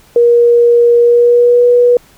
sine tone with pitch glide, 474.8 to 486.2 Hz, A#4 to B4, +32 to -27 cents, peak -4 dBFS, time 0.16-1.97 s, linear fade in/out 2 ms, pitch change +41 cents, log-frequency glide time 0.99-1.66 s, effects pink hiss -45 dBFS RMS until 2.17 s

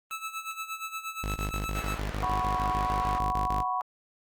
25% pulse tone with tremolo, 1308 Hz, E6, 14 cents flat, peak -28 dBFS, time 0.11-1.98 s, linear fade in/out 0 ms, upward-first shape sine, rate 8.5 Hz, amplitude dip 75%
sawtooth tone bursts, 50.9 Hz, G#1, 34 cents flat, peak -26 dBFS, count 16, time 1.23-3.625 s, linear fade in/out 10 ms, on 130 ms, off 21 ms
white band-pass noise, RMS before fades -41 dBFS, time 1.75-3.19 s, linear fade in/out 5 ms, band 210 to 1700 Hz, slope 12 dB/octave
sine chord, F# suspended fourth, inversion none, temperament equal, 740 / 987.8 / 1108.7 Hz, F#5 / B5 / C#6, 0 / 0 / 0 cents, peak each -31 dBFS, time 2.23-3.81 s, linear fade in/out 0 ms
effects Opus 32 kbps

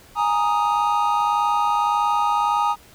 triangle chord, Ab suspended second, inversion none, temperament equal, 830.6 / 932.3 / 1244.5 Hz, Ab5 / Bb5 / Eb6, 0 / 0 / 0 cents, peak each -20 dBFS, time 0.15-2.76 s, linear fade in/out 50 ms, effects pink hiss -49 dBFS RMS until 2.94 s

